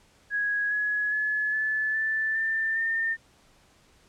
sine tone with pitch steps, 1661.2 / 1685.4 / 1709.9 / 1734.7 / 1760 / 1785.6 / 1811.6 Hz, G#6 / G#6 / A6 / A6 / A6 / A6 / A#6, 0 / +25 / -50 / -25 / 0 / +25 / -50 cents, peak -24 dBFS, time 0.3-3.17 s, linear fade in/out 50 ms, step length 410 ms, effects pink hiss -60 dBFS RMS until 4.08 s + low-pass 9000 Hz 12 dB/octave

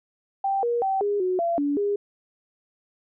sine tone with pitch steps, 783 / 474.9 / 772 / 409.1 / 367.7 / 680 / 287.2 / 407.3 Hz, G5 / A#4 / G5 / G#4 / F#4 / F5 / D4 / G#4, -2 / +32 / -27 / -26 / -11 / -46 / -39 / -34 cents, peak -21 dBFS, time 0.44-1.96 s, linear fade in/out 5 ms, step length 190 ms, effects none

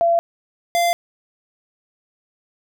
sine / square tone pair in turn, 679 / 690.9 Hz, F5 / F5, -49 / -19 cents, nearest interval unison, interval 30 cents, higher second, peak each -13 / -16 dBFS, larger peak first, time 0.01-0.19 / 0.75-0.93 s, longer neither, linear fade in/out 0 ms, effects none

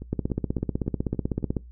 two click trains, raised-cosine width 3 ms, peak -12 / -23 dBFS, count 24 / 6, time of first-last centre 0.13-1.567 / 0.02-1.428 s, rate 16 / 3.55 Hz, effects noise-tail reverb RT60 0.2 s tail -22 dB re dry + added 60 Hz sine -42 dBFS peak until 1.71 s

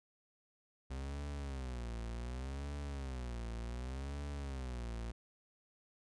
40% pulse tone with vibrato, 64.1 Hz, C2, 35 cents flat, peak -39 dBFS, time 0.9-5.12 s, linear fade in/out 10 ms, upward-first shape sine, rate 0.67 Hz, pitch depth 200 cents each way, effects resampled to 22050 Hz

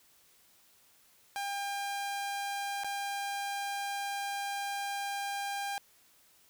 sawtooth tone with dropouts, 801 Hz, G5, 37 cents sharp, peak -30 dBFS, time 1.36-5.78 s, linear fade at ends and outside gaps 0 ms, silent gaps 2.836-2.845 s, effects white hiss -64 dBFS RMS until 6.49 s

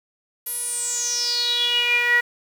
sawtooth tone with band-pass filter sweep, 482 Hz, B4, 42 cents flat, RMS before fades -22 dBFS, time 0.46-2.21 s, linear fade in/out 10 ms, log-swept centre 12000 to 1800 Hz, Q 9.8, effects 7-bit

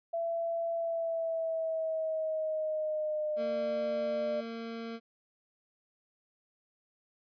sine tone with pitch glide, 670 to 600.4 Hz, E5 to D5, +28 to +38 cents, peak -30 dBFS, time 0.13-4.41 s, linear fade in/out 10 ms, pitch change -190 cents, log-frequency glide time 0.75-3.6 s
25% pulse tone, 228.9 Hz, A#3, 31 cents flat, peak -34 dBFS, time 3.36-5 s, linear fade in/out 50 ms
effects resampled to 11025 Hz

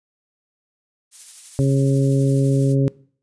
violet noise with tremolo, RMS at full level -33 dBFS, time 1.11-2.76 s, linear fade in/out 50 ms, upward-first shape sine, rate 12 Hz, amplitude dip 30%
harmonic tone, 136.6 Hz, C#3, 25 cents flat, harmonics 1 / 2 / 3 / 4, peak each -15 / -21 / -25 / -27 dBFS, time 1.59-2.88 s, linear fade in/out 0 ms
effects noise-tail reverb RT60 0.5 s tail -22 dB re dry + resampled to 22050 Hz

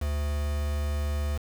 triangle tone with quantisation, 73.42 Hz, D2, in tune, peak -24 dBFS, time 0.01-1.38 s, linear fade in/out 10 ms, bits 6, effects none

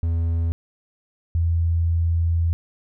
triangle / sine tone pair in turn, 83.3 / 83.73 Hz, E2 / E2, +19 / +28 cents, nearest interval unison, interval 9 cents, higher second, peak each -17 dBFS, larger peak neither, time 0.03-0.52 / 1.35-2.53 s, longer second, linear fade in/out 0 ms, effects none

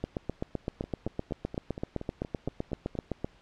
two click trains, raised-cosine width 2 ms, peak -24 / -17 dBFS, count 10 / 26, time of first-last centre 0.84-2.953 / 0.04-3.245 s, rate 4.26 / 7.8 Hz, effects pink hiss -60 dBFS RMS until 3.41 s + low-pass 4000 Hz 12 dB/octave

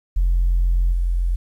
sine tone with level steps, 43.65 Hz, F1, in tune, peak -13 / -16 dBFS, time 0.16-1.36 s, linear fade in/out 10 ms, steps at 0.92 s, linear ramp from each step 10 ms, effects tanh soft clip ceiling -11 dBFS + 9-bit

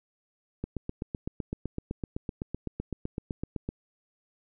click train, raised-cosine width 3 ms, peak -19 dBFS, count 25, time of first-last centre 0.64-3.69 s, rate 7.87 Hz, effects none

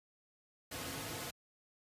pink noise with comb filter, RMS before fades -42 dBFS, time 0.71-1.31 s, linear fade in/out 10 ms, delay 5.1 ms, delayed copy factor -0.6, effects high-pass 100 Hz 12 dB/octave + resampled to 32000 Hz

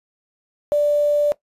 sine tone with quantisation, 587.3 Hz, D5, in tune, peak -14 dBFS, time 0.72-1.32 s, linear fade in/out 0 ms, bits 7, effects noise-tail reverb RT60 0.1 s tail -18 dB re dry + resampled to 32000 Hz

